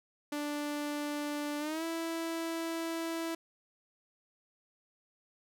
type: tone with pitch glide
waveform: sawtooth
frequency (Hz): 293.7 to 329.7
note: D4 to E4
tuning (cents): 0 to 0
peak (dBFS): -30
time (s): 0.32-3.35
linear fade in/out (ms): 5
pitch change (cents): +200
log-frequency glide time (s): 1.59-1.84
effects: none